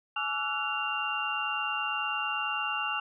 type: tone cluster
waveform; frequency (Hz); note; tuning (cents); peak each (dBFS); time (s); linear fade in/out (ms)
sine; 848 / 1154 / 1339 / 1468 / 2781; G#5 / D6 / E6 / F#6 / F7; +36 / -31 / +27 / -14 / -8; -36 / -38 / -35 / -38 / -32; 0.16-3; 5
effects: none